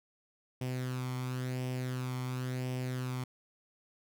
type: tone with flanger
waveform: sawtooth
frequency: 127.4 Hz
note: C3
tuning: 46 cents flat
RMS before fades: -36 dBFS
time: 0.61-3.24 s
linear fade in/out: 5 ms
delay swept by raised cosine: 0.36 to 0.92 ms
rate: 0.95 Hz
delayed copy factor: +0.55
effects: none